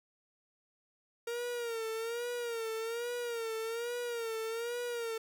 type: tone with vibrato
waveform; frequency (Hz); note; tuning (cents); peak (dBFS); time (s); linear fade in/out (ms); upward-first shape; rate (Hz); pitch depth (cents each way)
45% pulse; 464.5; A#4; -6; -35; 1.27-5.18; 5; sine; 1.2; 76
effects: none